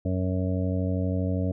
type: harmonic tone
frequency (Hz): 92.5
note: F#2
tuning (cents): 0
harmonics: 1 / 2 / 3 / 5 / 6 / 7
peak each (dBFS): -26 / -30 / -31 / -37 / -36 / -38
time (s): 0.05-1.52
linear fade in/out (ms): 5
effects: none